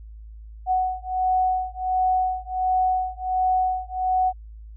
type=beating tone pair; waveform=sine; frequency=742 / 743.4 Hz; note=F#5 / F#5; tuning=+5 / +8 cents; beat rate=1.4 Hz; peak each=-23 dBFS; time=0.66-4.33 s; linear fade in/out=50 ms; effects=added 54 Hz sine -38 dBFS peak until 4.76 s